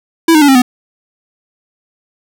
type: tone with pitch steps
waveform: square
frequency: 329.6 / 307.5 / 286.9 / 267.7 / 249.8 Hz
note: E4 / D#4 / D4 / C4 / B3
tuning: 0 / -20 / -40 / +40 / +20 cents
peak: -5 dBFS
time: 0.28-0.62 s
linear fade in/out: 5 ms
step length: 68 ms
effects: none